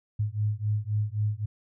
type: beating tone pair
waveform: sine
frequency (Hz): 103.83 / 107.63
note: G#2 / A2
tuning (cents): 0 / -38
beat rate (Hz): 3.8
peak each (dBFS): -28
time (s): 0.19-1.46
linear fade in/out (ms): 10
effects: none